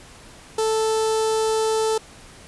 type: tone with notch filter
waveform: sawtooth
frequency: 440 Hz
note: A4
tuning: in tune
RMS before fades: -21 dBFS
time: 0.58-1.98 s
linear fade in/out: 5 ms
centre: 2100 Hz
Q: 0.88
effects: pink hiss -45 dBFS RMS until 2.47 s + resampled to 24000 Hz